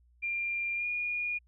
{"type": "tone with pitch glide", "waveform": "sine", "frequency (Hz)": [2389, 2435], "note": ["D7", "D#7"], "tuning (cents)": [29, -38], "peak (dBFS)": -30, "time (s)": [0.22, 1.39], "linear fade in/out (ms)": 20, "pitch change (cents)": 33, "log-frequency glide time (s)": [0.76, 0.86], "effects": ["added 60 Hz sine -61 dBFS peak until 1.47 s"]}